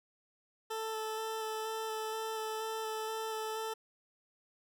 20% pulse tone with vibrato, 440 Hz, A4, in tune, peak -31 dBFS, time 0.7-3.74 s, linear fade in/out 10 ms, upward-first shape square, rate 2.1 Hz, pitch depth 10 cents each way, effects none

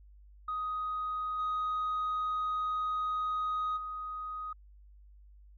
sine tone with level steps, 1251 Hz, D#6, 9 cents sharp, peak -31 / -28 / -36 dBFS, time 0.48-4.53 s, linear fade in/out 5 ms, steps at 1.38 / 3.76 s, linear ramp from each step 20 ms, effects tanh soft clip ceiling -28 dBFS + added 50 Hz sine -53 dBFS peak until 5.57 s

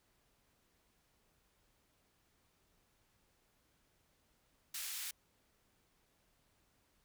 white band-pass noise, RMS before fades -43 dBFS, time 4.74-5.11 s, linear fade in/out 5 ms, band 1700 to 16000 Hz, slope 12 dB/octave, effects pink hiss -75 dBFS RMS until 7.04 s

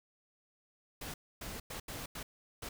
pink noise bursts at uneven times, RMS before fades -43 dBFS, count 6, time 1.01-1.14 / 1.41-1.6 / 1.7-1.8 / 1.88-2.06 / 2.15-2.23 / 2.62-2.69 s, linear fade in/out 5 ms, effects none

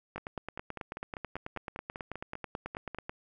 two click trains, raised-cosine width 0.5 ms, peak -22 / -24 dBFS, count 28 / 15, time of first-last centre 0.16-3.095 / 0.18-2.947 s, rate 9.2 / 5.06 Hz, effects none

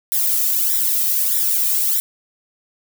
violet noise with flanger, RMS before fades -18 dBFS, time 0.12-2 s, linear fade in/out 0 ms, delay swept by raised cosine 0.54 to 1.64 ms, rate 1.6 Hz, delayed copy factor +0.85, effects none

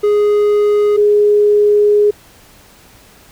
triangle / sine tone pair in turn, 415.4 / 415.4 Hz, G#4 / G#4, 0 / 0 cents, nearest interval unison, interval 0 cents, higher neither, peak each -7 dBFS, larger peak neither, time 0.03-0.97 / 0.97-2.11 s, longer second, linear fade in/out 10 ms, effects pink hiss -44 dBFS RMS until 3.31 s

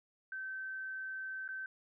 sine tone with dropouts, 1543 Hz, G6, 28 cents flat, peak -39 dBFS, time 0.32-1.66 s, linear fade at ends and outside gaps 2 ms, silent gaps 1.479-1.488 s, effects none

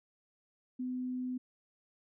sine tone, 252.7 Hz, B3, 40 cents sharp, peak -34 dBFS, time 0.79-1.38 s, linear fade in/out 10 ms, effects none

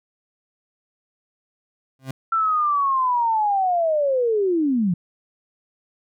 30% pulse tone with exponential growth, 132.3 Hz, C3, 20 cents sharp, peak -21 dBFS, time 1.99-2.11 s, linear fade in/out 2 ms, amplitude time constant 26 ms
sine linear sweep, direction down, 1348 to 164.4 Hz, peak -17 dBFS, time 2.32-4.94 s, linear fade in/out 5 ms
effects none

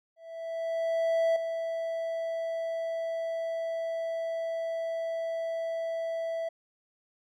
triangle tone with ADSR envelope, 659.3 Hz, E5, in tune, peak -20 dBFS, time 0.16-6.49 s, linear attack 1200 ms, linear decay 3 ms, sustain -8 dB, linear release 8 ms, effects none

